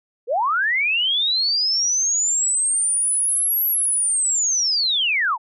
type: linear two-way sweep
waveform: sine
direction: up then down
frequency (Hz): 426.2 to 11790 to 817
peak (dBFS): -17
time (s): 0.27-5.38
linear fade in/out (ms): 50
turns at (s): 3.66
effects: none